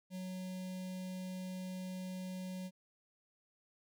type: tone with notch filter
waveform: square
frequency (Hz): 185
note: F#3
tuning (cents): 0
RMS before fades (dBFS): -43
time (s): 0.1-2.71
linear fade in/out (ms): 50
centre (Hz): 1300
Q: 0.84
effects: none